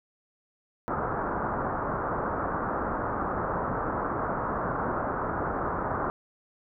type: low-pass noise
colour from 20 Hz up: white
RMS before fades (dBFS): -30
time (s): 0.88-6.1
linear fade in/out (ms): 0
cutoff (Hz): 1400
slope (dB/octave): 48
effects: none